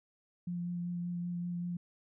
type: tone with vibrato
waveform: sine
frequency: 174.8 Hz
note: F3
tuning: 2 cents sharp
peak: -34 dBFS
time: 0.47-1.77 s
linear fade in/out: 5 ms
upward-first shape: sine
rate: 5.2 Hz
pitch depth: 13 cents each way
effects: none